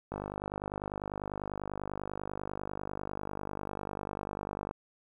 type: click train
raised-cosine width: 1 ms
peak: -22 dBFS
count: 231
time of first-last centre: 0.12-4.711 s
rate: 50.1 Hz
effects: 10-bit

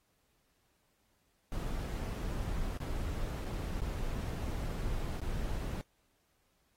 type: noise with dropouts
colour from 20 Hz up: brown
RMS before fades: -36 dBFS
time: 1.52-5.81 s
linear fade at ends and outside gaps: 0 ms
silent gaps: 2.775-2.802 / 3.446-3.451 / 3.804-3.817 / 5.199-5.216 s
effects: pink hiss -75 dBFS RMS until 6.76 s + AAC 48 kbps

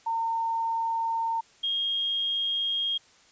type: tone pair in turn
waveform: sine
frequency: 911 / 3248 Hz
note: A#5 / G#7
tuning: -40 / -39 cents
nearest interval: octave + minor seventh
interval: 2201 cents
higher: second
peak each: -25 dBFS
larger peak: neither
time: 0.06-1.41 / 1.63-2.98 s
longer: neither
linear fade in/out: 10 ms
effects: white hiss -58 dBFS RMS until 3.31 s + resampled to 16000 Hz

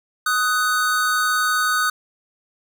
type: tone pair together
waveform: square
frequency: 1253 / 1492 Hz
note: D#6 / F#6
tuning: +12 / +14 cents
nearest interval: minor third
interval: 302 cents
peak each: -21 dBFS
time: 0.26-1.9 s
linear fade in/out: 5 ms
effects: none

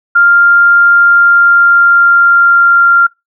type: tone with pitch glide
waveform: sine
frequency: 1396.9 to 1387.3 Hz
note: F6 to F6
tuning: 0 to -12 cents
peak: -3 dBFS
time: 0.15-3.07 s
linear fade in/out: 10 ms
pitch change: -12 cents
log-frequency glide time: 0.94-2.89 s
effects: noise-tail reverb RT60 0.2 s tail -25 dB re dry

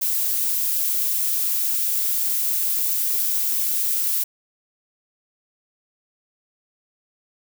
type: noise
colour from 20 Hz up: violet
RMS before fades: -22 dBFS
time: 0.01-4.24 s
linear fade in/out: 10 ms
effects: none

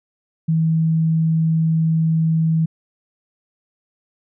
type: tone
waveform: sine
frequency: 161.3 Hz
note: E3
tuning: 37 cents flat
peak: -14 dBFS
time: 0.48-2.66 s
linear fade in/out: 10 ms
effects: none

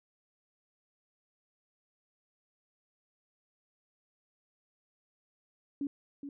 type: tone with echo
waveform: sine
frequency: 282.2 Hz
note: C#4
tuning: 31 cents sharp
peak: -31 dBFS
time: 5.81-5.87 s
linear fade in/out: 2 ms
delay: 420 ms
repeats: 1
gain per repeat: -8 dB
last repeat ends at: 6.29 s
effects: none

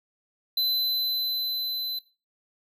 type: tone with level ramp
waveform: square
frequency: 4030 Hz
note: B7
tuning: 34 cents sharp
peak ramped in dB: -22 to -29 dBFS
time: 0.57-1.99 s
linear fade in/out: 5 ms
effects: noise-tail reverb RT60 0.3 s tail -19 dB re dry

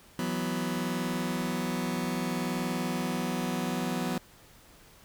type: chord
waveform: sawtooth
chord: E suspended second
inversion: none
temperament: just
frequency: 164.81 / 185.42 / 247.2 Hz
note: E3 / F#3 / B3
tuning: 0 / +4 / +2 cents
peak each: -32 / -29 / -28 dBFS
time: 0.19-4.18 s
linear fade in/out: 2 ms
effects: pink hiss -56 dBFS RMS until 5.04 s

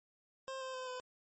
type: tone with pitch steps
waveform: 25% pulse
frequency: 530 / 521.5 / 513.1 / 504.9 Hz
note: C5 / C5 / C5 / B4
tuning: +22 / -6 / -34 / +38 cents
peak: -37 dBFS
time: 0.48-1 s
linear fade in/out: 0 ms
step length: 130 ms
effects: MP3 32 kbps

